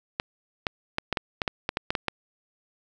clicks, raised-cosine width 0.3 ms, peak -9 dBFS, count 12, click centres 0.199 / 0.668 / 0.984 / 1.127 / 1.172 / 1.418 / 1.478 / 1.691 / 1.771 / 1.905 / 1.952 / 2.083 s, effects none

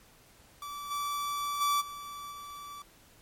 45% pulse tone with level steps, 1158 Hz, D6, 25 cents flat, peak -38 / -31 / -25 / -40 / -42 dBFS, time 0.62-2.82 s, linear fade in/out 2 ms, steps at 0.9 / 1.6 / 1.8 / 2.31 s, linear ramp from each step 20 ms, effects pink hiss -59 dBFS RMS until 3.21 s + MP3 64 kbps

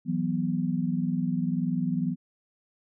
sine chord, E suspended second, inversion none, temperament equal, 164.81 / 185 / 246.9 Hz, E3 / F#3 / B3, 0 / 0 / 0 cents, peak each -29 dBFS, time 0.05-2.16 s, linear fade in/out 50 ms, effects none

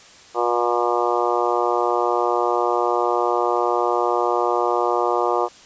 harmonic tone, 120 Hz, B2, 49 cents flat, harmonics 3 / 4 / 5 / 6 / 7 / 8 / 9 / 10, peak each -24 / -24 / -27 / -24 / -27 / -27 / -27 / -27 dBFS, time 0.34-5.49 s, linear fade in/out 50 ms, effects white hiss -46 dBFS RMS until 5.65 s + resampled to 16000 Hz

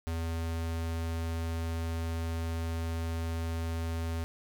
square tone, 82.5 Hz, E2, 2 cents sharp, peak -32 dBFS, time 0.07-4.24 s, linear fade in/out 0 ms, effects none

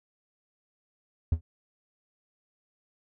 triangle tone with exponential decay, 81.4 Hz, E2, 21 cents flat, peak -16 dBFS, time 1.32-1.41 s, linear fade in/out 5 ms, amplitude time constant 19 ms, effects none

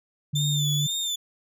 sine tone, 146.3 Hz, D3, 6 cents flat, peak -23 dBFS, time 0.33-0.87 s, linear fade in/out 10 ms
30% pulse tone with vibrato, 3542 Hz, A7, 11 cents sharp, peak -23 dBFS, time 0.35-1.16 s, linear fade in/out 10 ms, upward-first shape sine, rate 2 Hz, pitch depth 64 cents each way
effects none

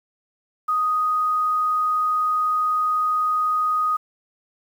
sine tone with quantisation, 1246 Hz, D#6, 2 cents sharp, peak -18 dBFS, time 0.68-3.97 s, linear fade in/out 10 ms, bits 8, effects none

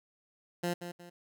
15% pulse tone with echo, 174.61 Hz, F3, in tune, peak -24 dBFS, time 0.63-0.74 s, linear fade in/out 10 ms, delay 180 ms, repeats 2, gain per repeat -9 dB, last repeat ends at 1.1 s, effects none

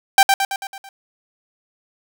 sawtooth tone with echo, 784 Hz, G5, in tune, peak -3 dBFS, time 0.18-0.23 s, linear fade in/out 2 ms, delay 110 ms, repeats 6, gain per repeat -5 dB, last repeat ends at 0.89 s, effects none

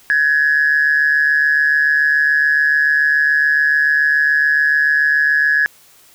sine tone with amplitude modulation, 1683 Hz, G#6, 23 cents sharp, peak -7 dBFS, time 0.1-5.66 s, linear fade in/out 0 ms, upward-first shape sine, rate 147 Hz, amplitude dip 70%, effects tanh soft clip ceiling -5 dBFS + white hiss -48 dBFS RMS until 6.14 s

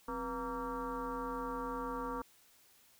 sine tone with frequency modulation, 707 Hz, F5, 21 cents sharp, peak -36 dBFS, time 0.08-2.22 s, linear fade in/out 5 ms, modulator 222 Hz, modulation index 2.6, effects white hiss -65 dBFS RMS until 2.99 s

